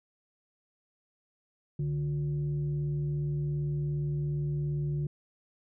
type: tone with frequency modulation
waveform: sine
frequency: 146.83 Hz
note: D3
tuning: in tune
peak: -28 dBFS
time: 1.79-5.07 s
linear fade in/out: 5 ms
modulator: 211 Hz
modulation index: 0.36
effects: none